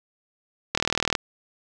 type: click train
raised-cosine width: 0.2 ms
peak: -3 dBFS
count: 17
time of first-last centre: 0.75-1.152 s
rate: 39.8 Hz
effects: none